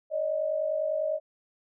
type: tone pair together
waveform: sine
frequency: 573 / 623 Hz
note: D5 / D#5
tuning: -43 / +2 cents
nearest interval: minor second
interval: 145 cents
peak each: -31 / -27 dBFS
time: 0.1-1.2 s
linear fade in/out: 50 ms
effects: none